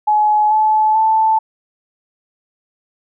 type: tone with pitch steps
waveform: sine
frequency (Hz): 847 / 863.3 / 879.9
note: G#5 / A5 / A5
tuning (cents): +34 / -33 / 0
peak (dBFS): -10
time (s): 0.07-1.39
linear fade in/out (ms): 10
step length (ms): 440
effects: none